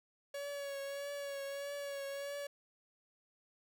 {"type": "tone with vibrato", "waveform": "45% pulse", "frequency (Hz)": 562, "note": "C#5", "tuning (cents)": 24, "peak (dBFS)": -40, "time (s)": [0.34, 2.47], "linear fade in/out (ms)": 5, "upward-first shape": "triangle", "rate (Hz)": 1.6, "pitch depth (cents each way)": 34, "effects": []}